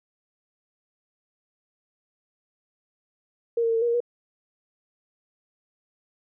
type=tone with pitch steps; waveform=sine; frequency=467.1 / 459.3 / 455.7 / 452.2 / 476.5 / 468.3 / 480.7 Hz; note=A#4 / A#4 / A#4 / A4 / A#4 / A#4 / B4; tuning=+3 / -26 / -39 / +47 / +38 / +8 / -47 cents; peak=-20 dBFS; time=3.57-4.004 s; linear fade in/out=5 ms; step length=62 ms; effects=none